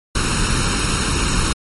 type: noise with comb filter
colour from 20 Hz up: pink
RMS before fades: -18 dBFS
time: 0.15-1.53 s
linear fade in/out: 5 ms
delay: 0.74 ms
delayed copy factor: +0.7
effects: MP3 48 kbps